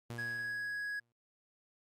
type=tone with exponential decay; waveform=sawtooth; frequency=118.3 Hz; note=A#2; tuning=26 cents sharp; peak=-36 dBFS; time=0.1-1.12 s; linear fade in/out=0 ms; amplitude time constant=220 ms
type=tone; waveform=triangle; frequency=1665 Hz; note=G#6; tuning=4 cents sharp; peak=-34 dBFS; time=0.18-1 s; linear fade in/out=10 ms
effects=MP3 64 kbps